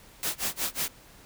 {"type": "noise with tremolo", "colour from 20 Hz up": "white", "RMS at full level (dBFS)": -28, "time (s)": [0.23, 0.88], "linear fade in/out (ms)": 0, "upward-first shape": "sine", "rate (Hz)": 5.5, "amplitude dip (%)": 100, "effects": ["pink hiss -53 dBFS RMS until 1.25 s"]}